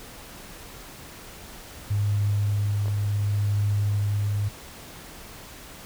sine tone with tremolo, 102.5 Hz, G#2, 22 cents flat, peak -20 dBFS, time 1.9-4.49 s, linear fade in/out 10 ms, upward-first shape triangle, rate 0.71 Hz, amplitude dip 25%
clicks, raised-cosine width 1 ms, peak -25 dBFS, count 2, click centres 2.858 / 2.882 s
effects pink hiss -43 dBFS RMS until 5.85 s

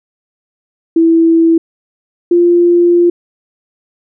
sine tone pair in turn, 329.6 / 347.4 Hz, E4 / F4, 0 / -9 cents, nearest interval minor second, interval 91 cents, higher second, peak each -5 dBFS, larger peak neither, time 0.96-1.58 / 2.31-3.1 s, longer second, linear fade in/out 5 ms, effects none

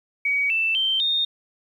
sine tone with pitch steps, 2260 / 2657 / 3123 / 3671 Hz, C#7 / E7 / G7 / A#7, +33 / +13 / -7 / -27 cents, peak -19 dBFS, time 0.25-1.25 s, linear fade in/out 5 ms, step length 250 ms, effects 9-bit

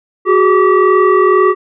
sine tone with frequency modulation, 370 Hz, F#4, in tune, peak -6 dBFS, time 0.25-1.55 s, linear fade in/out 50 ms, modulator 782 Hz, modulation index 1.2, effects none

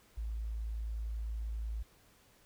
sine tone, 55.2 Hz, A1, 6 cents sharp, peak -35 dBFS, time 0.17-1.83 s, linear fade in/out 10 ms, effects pink hiss -65 dBFS RMS until 2.45 s

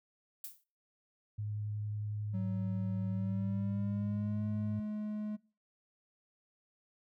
violet noise with exponential decay, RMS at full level -40 dBFS, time 0.44-0.64 s, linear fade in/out 2 ms, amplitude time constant 43 ms
sine tone with vibrato, 105.1 Hz, G#2, 21 cents sharp, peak -35 dBFS, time 1.38-4.8 s, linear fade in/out 10 ms, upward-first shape triangle, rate 11 Hz, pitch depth 10 cents each way
triangle tone with pitch glide, 187.4 to 211.6 Hz, F#3 to G#3, +22 to +33 cents, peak -33 dBFS, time 2.33-5.37 s, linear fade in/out 20 ms, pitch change +211 cents, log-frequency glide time 3.07-4.45 s
effects noise-tail reverb RT60 0.4 s tail -24 dB re dry

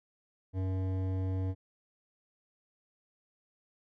sine tone with hard clipping, 94.1 Hz, F#2, 30 cents sharp, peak -32 dBFS, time 0.53-1.55 s, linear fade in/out 50 ms, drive 13 dB, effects none

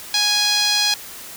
sawtooth tone with band-pass filter, 830 Hz, G#5, 1 cent flat, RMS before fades -18 dBFS, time 0.14-0.94 s, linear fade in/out 2 ms, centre 4500 Hz, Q 2.7, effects white hiss -36 dBFS RMS until 1.36 s

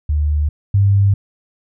sine tone pair in turn, 74.5 / 99.45 Hz, D2 / G2, +25 / +25 cents, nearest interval perfect fourth, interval 500 cents, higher second, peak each -13 / -9 dBFS, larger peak second, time 0.09-0.49 / 0.74-1.14 s, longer neither, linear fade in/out 5 ms, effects none

